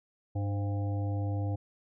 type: harmonic tone with a mistuned harmonic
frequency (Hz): 100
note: G2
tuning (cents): +35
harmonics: 1 / 3 / 5 / 7 / 8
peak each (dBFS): -29 / -39 / -43 / -46 / -47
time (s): 0.35-1.56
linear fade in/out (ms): 10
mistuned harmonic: 5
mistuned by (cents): +58
effects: none